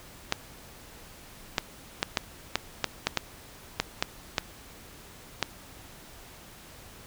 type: clicks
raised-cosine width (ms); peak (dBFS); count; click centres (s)
0.2; -6; 12; 0.324 / 1.582 / 2.029 / 2.172 / 2.556 / 2.843 / 3.07 / 3.173 / 3.8 / 4.025 / 4.382 / 5.427
effects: pink hiss -49 dBFS RMS until 7.06 s